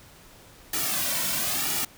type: noise with flanger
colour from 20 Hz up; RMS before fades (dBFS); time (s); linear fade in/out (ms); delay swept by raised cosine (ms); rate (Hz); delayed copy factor
white; -27; 0.73-1.85; 5; 1.9 to 2.45; 1; -0.8
effects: pink hiss -51 dBFS RMS until 1.97 s